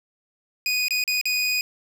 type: tone with dropouts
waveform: 25% pulse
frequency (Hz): 2483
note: D#7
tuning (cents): -4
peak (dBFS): -17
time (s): 0.66-1.61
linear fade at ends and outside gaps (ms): 1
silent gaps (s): 0.883-0.907 / 1.039-1.077 / 1.213-1.255
effects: none